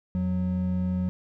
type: tone pair together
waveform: triangle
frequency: 85.47 / 183 Hz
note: F2 / F#3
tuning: -37 / -19 cents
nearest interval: octave + minor second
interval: 1318 cents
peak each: -28 / -23 dBFS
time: 0.15-1.09 s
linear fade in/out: 0 ms
effects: none